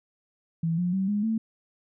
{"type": "tone with pitch steps", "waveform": "sine", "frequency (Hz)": [164.81, 177.66, 191.52, 206.5, 222.6], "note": ["E3", "F3", "G3", "G#3", "A3"], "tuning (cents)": [0, 30, -40, -10, 20], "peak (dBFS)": -23, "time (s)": [0.63, 1.38], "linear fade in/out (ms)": 5, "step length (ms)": 150, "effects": []}